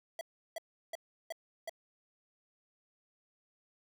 square tone bursts, 659.3 Hz, E5, in tune, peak -38 dBFS, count 5, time 0.19-1.695 s, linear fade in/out 2 ms, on 21 ms, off 350 ms, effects none

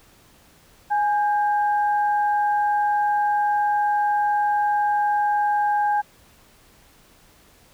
sine tone pair together, 830.6 / 1588 Hz, G#5 / G6, 0 / +22 cents, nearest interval major seventh, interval 1122 cents, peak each -18 / -29 dBFS, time 0.9-6.02 s, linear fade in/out 20 ms, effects pink hiss -54 dBFS RMS until 7.73 s

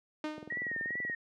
sawtooth tone with exponential decay, 306.2 Hz, D#4, 28 cents flat, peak -28 dBFS, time 0.24-0.67 s, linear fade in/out 2 ms, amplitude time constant 93 ms
click train, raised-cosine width 2 ms, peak -30 dBFS, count 16, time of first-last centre 0.38-1.098 s, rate 20.9 Hz
sine tone with vibrato, 1883 Hz, A#6, 17 cents sharp, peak -33 dBFS, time 0.5-1.15 s, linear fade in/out 5 ms, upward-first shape triangle, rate 2.5 Hz, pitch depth 85 cents each way
effects high-pass 150 Hz 12 dB/octave + low-pass 4000 Hz 12 dB/octave

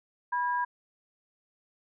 sine tone pair together, 981 / 1628.3 Hz, B5 / G#6, -12 / -35 cents, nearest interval major sixth, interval 877 cents, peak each -27 / -33 dBFS, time 0.32-0.65 s, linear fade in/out 10 ms, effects none

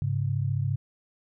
sine tone pair together, 103.01 / 137.5 Hz, G#2 / C#3, -14 / -14 cents, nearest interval perfect fourth, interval 500 cents, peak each -27 / -27 dBFS, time 0.02-0.76 s, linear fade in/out 0 ms, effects none

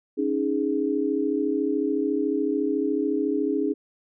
sine chord, C# suspended second, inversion none, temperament equal, 277.2 / 311.1 / 415.3 Hz, C#4 / D#4 / G#4, 0 / 0 / 0 cents, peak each -26 dBFS, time 0.17-3.74 s, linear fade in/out 20 ms, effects none

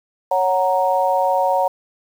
sine chord, F# major, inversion second, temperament equal, 554.4 / 740 / 932.3 Hz, C#5 / F#5 / A#5, 0 / 0 / 0 cents, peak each -19 dBFS, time 0.31-1.68 s, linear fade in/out 5 ms, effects 7-bit

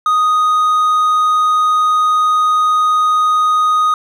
triangle tone, 1244.5 Hz, D#6, in tune, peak -8 dBFS, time 0.06-3.94 s, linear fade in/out 2 ms, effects none

